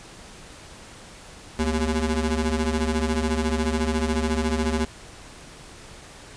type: ring-modulated tone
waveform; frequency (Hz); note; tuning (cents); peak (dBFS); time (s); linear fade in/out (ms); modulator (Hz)
25% pulse; 155.56; D#3; 0; -15; 1.59-4.85; 2; 84.8
effects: pink hiss -44 dBFS RMS until 6.36 s + resampled to 22050 Hz